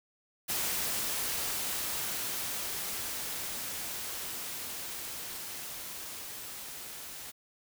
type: noise with level ramp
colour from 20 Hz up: white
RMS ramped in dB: -32 to -44 dBFS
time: 0.48-7.32 s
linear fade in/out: 20 ms
effects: none